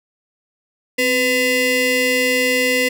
30% pulse ring-modulated tone, 760 Hz, F#5, 46 cents sharp, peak -9 dBFS, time 0.98-2.89 s, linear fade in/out 10 ms, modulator 1260 Hz, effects none

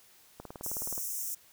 click train, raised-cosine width 1 ms, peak -28 dBFS, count 12, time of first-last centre 0.4-0.979 s, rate 19 Hz
white high-pass noise, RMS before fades -36 dBFS, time 0.63-1.35 s, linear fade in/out 10 ms, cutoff 5500 Hz, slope 96 dB/octave
effects white hiss -60 dBFS RMS until 1.52 s

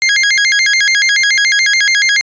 sawtooth tone with vibrato, 1864.7 Hz, A#6, in tune, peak -5 dBFS, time 0.02-2.21 s, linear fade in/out 0 ms, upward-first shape square, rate 7 Hz, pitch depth 210 cents each way, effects resampled to 16000 Hz

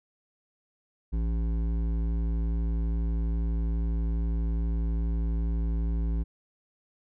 triangle tone with hard clipping, 56.1 Hz, A1, 34 cents sharp, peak -27 dBFS, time 1.12-6.24 s, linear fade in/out 20 ms, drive 15 dB, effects none

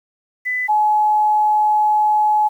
sine tone pair in turn, 2000 / 848.9 Hz, B6 / G#5, +21 / +38 cents, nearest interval octave + minor third, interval 1483 cents, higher first, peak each -18 / -12 dBFS, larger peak second, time 0.45-0.68 / 0.68-2.49 s, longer second, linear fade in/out 20 ms, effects 8-bit

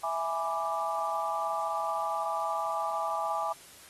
sine chord, E dominant seventh, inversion none, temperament equal, 659.3 / 830.6 / 987.8 / 1174.7 Hz, E5 / G#5 / B5 / D6, 0 / 0 / 0 / 0 cents, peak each -35 / -33 / -37 / -33 dBFS, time 0.03-3.53 s, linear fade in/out 10 ms, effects white hiss -52 dBFS RMS until 3.89 s + AAC 32 kbps

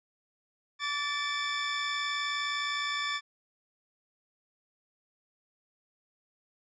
20% pulse tone pair together, 1153.5 / 1760 Hz, D6 / A6, -31 / 0 cents, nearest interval perfect fifth, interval 731 cents, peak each -28 dBFS, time 0.79-3.21 s, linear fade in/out 50 ms, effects resampled to 16000 Hz

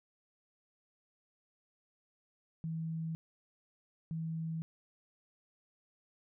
sine tone pair in turn, 162.1 / 162.1 Hz, E3 / E3, -29 / -29 cents, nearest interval unison, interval 0 cents, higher neither, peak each -35 / -35 dBFS, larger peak neither, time 2.64-3.15 / 4.11-4.62 s, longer neither, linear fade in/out 0 ms, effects none

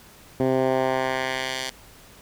10% pulse tone with band-pass filter sweep, 130.81 Hz, C3, in tune, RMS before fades -24 dBFS, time 0.4-1.7 s, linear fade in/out 2 ms, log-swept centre 310 to 4700 Hz, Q 0.86, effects pink hiss -49 dBFS RMS until 2.21 s

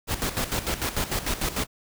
pink noise with tremolo, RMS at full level -26 dBFS, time 0.07-1.67 s, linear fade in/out 50 ms, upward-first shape square, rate 6.7 Hz, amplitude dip 70%, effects none

